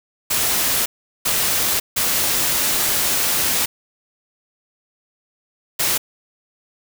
white noise bursts at uneven times, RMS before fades -19 dBFS, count 4, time 0.3-0.86 / 1.25-1.8 / 1.96-3.66 / 5.79-5.98 s, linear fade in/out 10 ms, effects none

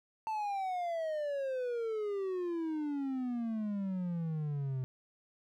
triangle exponential sweep, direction down, 891 to 127.4 Hz, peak -31 dBFS, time 0.27-4.84 s, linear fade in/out 0 ms, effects none

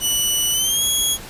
15% pulse tone with pitch glide, 2960 to 3322 Hz, F#7 to G#7, 0 to 0 cents, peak -10 dBFS, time 0-1.18 s, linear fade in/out 50 ms, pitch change +200 cents, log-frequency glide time 0.52-0.83 s, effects pink hiss -36 dBFS RMS until 1.29 s + resampled to 32000 Hz

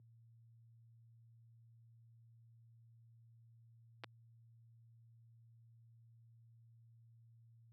clicks, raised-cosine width 0.3 ms, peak -30 dBFS, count 2, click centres 4.037 / 4.043 s, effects added 115 Hz sine -52 dBFS peak until 7.72 s + high-pass 200 Hz 12 dB/octave

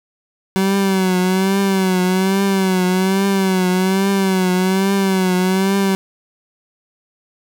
30% pulse tone with vibrato, 189.5 Hz, F#3, 42 cents sharp, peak -11 dBFS, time 0.56-5.95 s, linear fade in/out 0 ms, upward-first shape triangle, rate 1.2 Hz, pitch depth 78 cents each way, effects none

